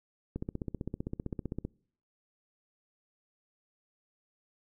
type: click train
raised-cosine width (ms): 3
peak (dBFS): -22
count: 21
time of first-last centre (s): 0.36-1.65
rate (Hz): 15.5
effects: noise-tail reverb RT60 0.6 s tail -26 dB re dry